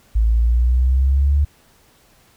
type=exponential sweep; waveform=sine; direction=up; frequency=54 to 73.2 Hz; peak=-12 dBFS; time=0.15-1.45 s; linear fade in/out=10 ms; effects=pink hiss -54 dBFS RMS until 2.36 s